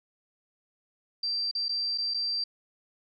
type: tone with dropouts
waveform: sine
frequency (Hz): 4699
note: D8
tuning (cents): 0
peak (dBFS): -27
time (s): 1.23-2.44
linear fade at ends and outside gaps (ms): 5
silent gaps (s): 1.513-1.55 / 1.684-1.691 / 1.977-1.982 / 2.139-2.143
effects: none